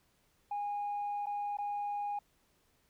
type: tone with dropouts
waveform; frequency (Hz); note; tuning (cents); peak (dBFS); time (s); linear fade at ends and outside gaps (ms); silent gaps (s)
sine; 820; G#5; -22; -32; 0.51-2.19; 5; 1.259-1.267 / 1.571-1.585
effects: tanh soft clip ceiling -31 dBFS + pink hiss -72 dBFS RMS until 2.89 s